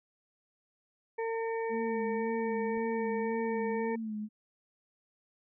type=harmonic tone; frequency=453.8 Hz; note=A#4; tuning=47 cents flat; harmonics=1 / 2 / 4 / 5; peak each=-32 / -38 / -44 / -46 dBFS; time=1.18-3.96 s; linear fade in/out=10 ms
type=tone with vibrato; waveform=sine; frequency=220 Hz; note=A3; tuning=in tune; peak=-34 dBFS; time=1.69-4.29 s; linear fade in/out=50 ms; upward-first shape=sine; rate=1.9 Hz; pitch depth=68 cents each way
type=clicks; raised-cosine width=2 ms; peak=-44 / -38 dBFS; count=2; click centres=2.757 / 2.774 s
effects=none